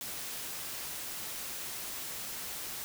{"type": "noise", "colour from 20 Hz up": "white", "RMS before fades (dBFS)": -40, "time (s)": [0.01, 2.84], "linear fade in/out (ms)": 0, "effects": []}